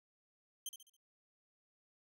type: tone with echo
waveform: 15% pulse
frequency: 3136 Hz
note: G7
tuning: in tune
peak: -33 dBFS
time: 0.66-0.69 s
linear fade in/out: 2 ms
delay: 69 ms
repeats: 4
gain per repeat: -8 dB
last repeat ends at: 0.966 s
effects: none